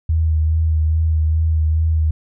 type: tone with vibrato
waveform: sine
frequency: 79.3 Hz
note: D#2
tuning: 33 cents sharp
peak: -13 dBFS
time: 0.09-2.11 s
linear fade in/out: 5 ms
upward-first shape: sine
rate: 2.4 Hz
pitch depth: 26 cents each way
effects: none